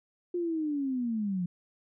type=linear sweep; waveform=sine; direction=down; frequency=356.9 to 171.6 Hz; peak=-28 dBFS; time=0.34-1.46 s; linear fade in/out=5 ms; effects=none